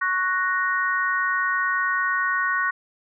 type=chord; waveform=sine; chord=F# major; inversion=second; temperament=equal; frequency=1108.7 / 1480 / 1864.7 Hz; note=C#6 / F#6 / A#6; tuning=0 / 0 / 0 cents; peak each=-25 / -24 / -25 dBFS; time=0.01-2.71 s; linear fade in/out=10 ms; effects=none